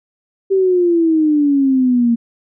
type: exponential sweep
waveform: sine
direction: down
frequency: 391.1 to 230.5 Hz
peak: -10 dBFS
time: 0.5-2.16 s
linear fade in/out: 20 ms
effects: none